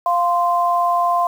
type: tone pair together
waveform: sine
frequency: 698.5 / 1041.1 Hz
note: F5 / C6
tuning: 0 / -9 cents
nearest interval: perfect fifth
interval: 691 cents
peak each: -17 dBFS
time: 0.06-1.27 s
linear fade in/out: 2 ms
effects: 7-bit